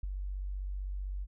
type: tone with ADSR envelope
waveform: sine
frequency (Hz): 47.83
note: G1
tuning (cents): -42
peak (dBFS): -30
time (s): 0.03-1.27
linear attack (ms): 6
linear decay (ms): 15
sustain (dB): -4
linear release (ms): 43
effects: none